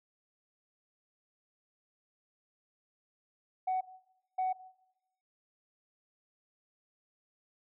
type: tone bursts at uneven times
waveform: sine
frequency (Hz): 747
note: F#5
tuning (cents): +16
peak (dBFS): -27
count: 2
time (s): 3.67-3.81 / 4.38-4.53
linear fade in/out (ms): 10
effects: noise-tail reverb RT60 0.8 s tail -17 dB re dry + tanh soft clip ceiling -26 dBFS